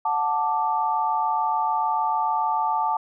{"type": "chord", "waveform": "sine", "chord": "D major", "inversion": "first", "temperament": "just", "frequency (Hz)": [734.2, 881, 1174.7], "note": ["F#5", "A5", "D6"], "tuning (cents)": [-14, 2, 0], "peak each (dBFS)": [-28, -22, -27], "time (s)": [0.05, 2.97], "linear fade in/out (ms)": 5, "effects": []}